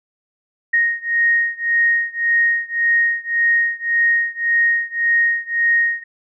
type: beating tone pair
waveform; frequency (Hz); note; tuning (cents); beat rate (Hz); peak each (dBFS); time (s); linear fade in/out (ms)
sine; 1864.7 / 1866.5; A#6 / A#6; 0 / +2; 1.8; -17 / -18; 0.73-6.04; 10
effects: none